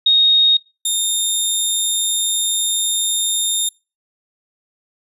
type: tone pair in turn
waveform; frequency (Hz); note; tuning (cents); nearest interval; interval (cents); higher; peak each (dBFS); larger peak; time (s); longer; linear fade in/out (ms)
sine / 15% pulse; 3729 / 3652; A#7 / A#7; 0 / -36; unison; 36; first; -9; neither; 0.06-0.57 / 0.85-3.69; second; 5
effects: noise-tail reverb RT60 0.3 s tail -26 dB re dry + resampled to 32000 Hz